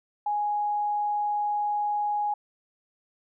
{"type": "tone", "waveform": "sine", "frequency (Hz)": 830.6, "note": "G#5", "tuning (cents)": 0, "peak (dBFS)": -24, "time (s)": [0.26, 2.34], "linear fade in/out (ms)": 5, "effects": []}